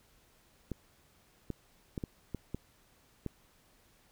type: clicks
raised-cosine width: 3 ms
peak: -23 dBFS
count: 7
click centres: 0.717 / 1.503 / 1.978 / 2.038 / 2.347 / 2.546 / 3.263 s
effects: pink hiss -66 dBFS RMS until 4.11 s